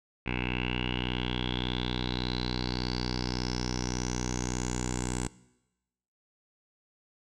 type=tone with low-pass filter sweep; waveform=10% pulse; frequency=61.74 Hz; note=B1; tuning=in tune; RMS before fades=-32 dBFS; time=0.26-5.28 s; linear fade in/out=5 ms; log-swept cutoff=2500 to 7900 Hz; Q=8.6; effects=noise-tail reverb RT60 1.0 s tail -21 dB re dry